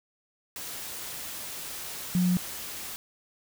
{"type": "tone in noise", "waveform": "sine", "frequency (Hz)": 180, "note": "F#3", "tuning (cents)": -47, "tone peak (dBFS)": -21, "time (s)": [2.15, 2.37], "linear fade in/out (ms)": 0, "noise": "white", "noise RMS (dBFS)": -38, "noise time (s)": [0.56, 2.96], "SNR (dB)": 14, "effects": []}